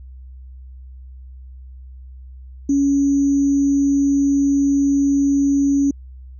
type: tone with sample-and-hold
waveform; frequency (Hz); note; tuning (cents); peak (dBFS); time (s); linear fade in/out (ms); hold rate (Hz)
sine; 280; C#4; +18; -13; 2.69-5.91; 5; 6300
effects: added 64 Hz sine -35 dBFS peak until 6.39 s + resampled to 24000 Hz